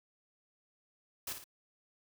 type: noise with echo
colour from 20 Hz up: white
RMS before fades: -39 dBFS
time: 1.27-1.33 s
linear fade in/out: 5 ms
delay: 56 ms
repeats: 2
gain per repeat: -7 dB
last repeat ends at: 1.442 s
effects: none